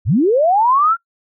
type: linear sweep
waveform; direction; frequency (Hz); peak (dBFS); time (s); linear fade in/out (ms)
sine; up; 68 to 1396.9; -10; 0.05-0.97; 50
effects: noise-tail reverb RT60 0.1 s tail -23 dB re dry